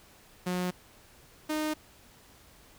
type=tone pair in turn; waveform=sawtooth; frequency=180.5 / 307.6 Hz; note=F#3 / D#4; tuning=-43 / -20 cents; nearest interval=major sixth; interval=923 cents; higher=second; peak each=-25 dBFS; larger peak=neither; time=0.46-0.71 / 1.49-1.74 s; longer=neither; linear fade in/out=10 ms; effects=pink hiss -57 dBFS RMS until 2.78 s